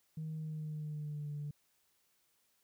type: tone with pitch glide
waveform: sine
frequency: 157.3 to 146.77 Hz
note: D#3 to D3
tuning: +19 to -1 cents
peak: -37 dBFS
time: 0.17-1.51 s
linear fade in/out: 5 ms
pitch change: -120 cents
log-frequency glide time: 0.34-1.32 s
effects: tanh soft clip ceiling -35 dBFS + white hiss -75 dBFS RMS until 2.63 s